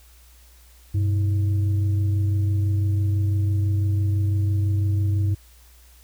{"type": "tone with frequency modulation", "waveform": "sine", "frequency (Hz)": 98, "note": "G2", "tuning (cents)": 0, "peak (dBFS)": -18, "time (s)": [0.94, 5.35], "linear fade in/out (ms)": 10, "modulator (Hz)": 222, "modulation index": 0.3, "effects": ["added 60 Hz sine -49 dBFS peak until 6.03 s", "white hiss -55 dBFS RMS until 6.03 s"]}